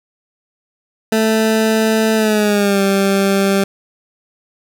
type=tone with pitch glide; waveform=20% pulse; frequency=220.3 to 196.26 Hz; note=A3 to G3; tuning=+2 to +2 cents; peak=-7 dBFS; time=1.12-3.64 s; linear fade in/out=5 ms; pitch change=-200 cents; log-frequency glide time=2.15-2.81 s; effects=none